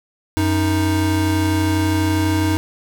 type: tone pair together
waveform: square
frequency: 93.4 / 312.4 Hz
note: F#2 / D#4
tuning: +17 / +7 cents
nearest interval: octave + major sixth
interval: 2090 cents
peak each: -19 dBFS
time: 0.37-2.57 s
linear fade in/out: 0 ms
effects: none

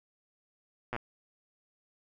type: slowing click train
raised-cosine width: 0.5 ms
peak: -20 dBFS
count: 5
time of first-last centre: 0.93-0.963 s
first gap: 8 ms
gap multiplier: 1.03
effects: none

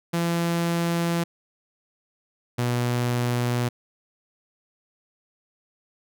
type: tone pair in turn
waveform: sawtooth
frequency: 169.7 / 121.6 Hz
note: F3 / B2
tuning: -49 / -26 cents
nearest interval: tritone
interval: 577 cents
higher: first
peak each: -18 dBFS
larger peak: neither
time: 0.13-1.24 / 2.58-3.69 s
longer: neither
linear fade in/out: 10 ms
effects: none

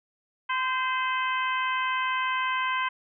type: harmonic tone with a mistuned harmonic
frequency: 515 Hz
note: C5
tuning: 28 cents flat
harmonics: 2 / 3 / 4 / 5 / 6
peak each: -27 / -31 / -33 / -35 / -37 dBFS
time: 0.49-2.89 s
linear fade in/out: 10 ms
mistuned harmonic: 3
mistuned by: +21 cents
effects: none

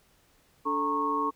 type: tone cluster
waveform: sine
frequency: 290.3 / 438.9 / 923 / 1096 Hz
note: D4 / A4 / A#5 / C#6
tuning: -20 / -4 / -17 / -20 cents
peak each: -33 / -34 / -34 / -27 dBFS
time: 0.65-1.31 s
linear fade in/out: 20 ms
effects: pink hiss -64 dBFS RMS until 1.35 s

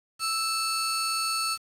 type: tone pair together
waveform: 30% pulse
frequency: 1318.5 / 4438 Hz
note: E6 / C#8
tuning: 0 / +1 cents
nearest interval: octave + major sixth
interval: 2101 cents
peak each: -26 dBFS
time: 0.19-1.58 s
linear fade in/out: 50 ms
effects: resampled to 32000 Hz + 8-bit

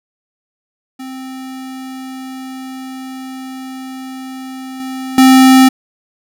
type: tone with level steps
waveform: square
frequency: 261.6 Hz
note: C4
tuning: in tune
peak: -26 / -22 / -4 dBFS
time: 0.99-5.69 s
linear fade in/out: 10 ms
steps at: 4.8 / 5.18 s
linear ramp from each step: 2 ms
effects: none

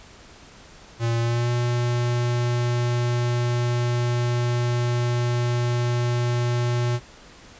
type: tone with pitch glide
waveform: square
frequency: 116.54 to 120.86 Hz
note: A#2 to B2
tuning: 0 to -37 cents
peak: -21 dBFS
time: 0.99-7 s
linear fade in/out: 50 ms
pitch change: +63 cents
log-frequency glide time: 1.2-1.5 s
effects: pink hiss -47 dBFS RMS until 7.59 s + resampled to 16000 Hz

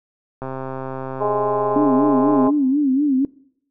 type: click train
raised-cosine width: 1 ms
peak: -15 dBFS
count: 272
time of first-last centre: 0.42-2.473 s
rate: 132 Hz
type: harmonic tone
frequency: 207.7 Hz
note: G#3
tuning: in tune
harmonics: 2 / 3 / 4 / 5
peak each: -21 / -23 / -24 / -25 dBFS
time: 1.2-2.51 s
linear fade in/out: 20 ms
type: tone with vibrato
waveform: sine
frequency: 277.2 Hz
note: C#4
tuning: in tune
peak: -14 dBFS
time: 1.76-3.25 s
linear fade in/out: 2 ms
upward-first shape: sine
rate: 4.1 Hz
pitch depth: 130 cents each way
effects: noise-tail reverb RT60 0.7 s tail -23 dB re dry

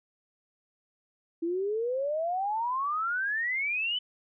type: exponential sweep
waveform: sine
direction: up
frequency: 326.3 to 3044 Hz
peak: -27 dBFS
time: 1.42-3.99 s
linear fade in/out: 10 ms
effects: none

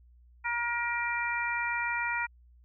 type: harmonic tone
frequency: 473.8 Hz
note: A#4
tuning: 28 cents sharp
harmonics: 2 / 3 / 4 / 5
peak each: -34 / -34 / -34 / -34 dBFS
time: 0.44-2.27 s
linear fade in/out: 20 ms
effects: added 60 Hz sine -55 dBFS peak until 2.64 s

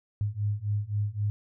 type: beating tone pair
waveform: sine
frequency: 101.8 / 105.6 Hz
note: G#2 / G#2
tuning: -34 / +29 cents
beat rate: 3.8 Hz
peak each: -30 / -29 dBFS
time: 0.21-1.3 s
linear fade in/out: 0 ms
effects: none

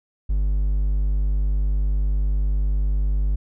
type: tone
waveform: triangle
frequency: 50 Hz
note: G1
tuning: 35 cents sharp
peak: -16 dBFS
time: 0.29-3.36 s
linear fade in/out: 10 ms
effects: none

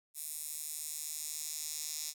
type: tone with high-pass filter sweep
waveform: 10% pulse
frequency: 152.7 Hz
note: D#3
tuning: 32 cents flat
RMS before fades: -41 dBFS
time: 0.14-2.14 s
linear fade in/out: 50 ms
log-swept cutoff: 9300 to 6100 Hz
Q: 1.7
effects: none

